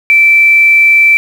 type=tone with quantisation; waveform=sine; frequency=2331 Hz; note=D7; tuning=14 cents flat; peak=-3 dBFS; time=0.1-1.17 s; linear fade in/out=0 ms; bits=5; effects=none